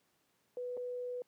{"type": "tone with dropouts", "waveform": "sine", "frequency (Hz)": 493.9, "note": "B4", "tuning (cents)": 0, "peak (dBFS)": -37, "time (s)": [0.57, 1.22], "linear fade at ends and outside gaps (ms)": 1, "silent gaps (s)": [0.769, 0.774], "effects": ["pink hiss -75 dBFS RMS until 1.27 s", "high-pass 150 Hz 12 dB/octave"]}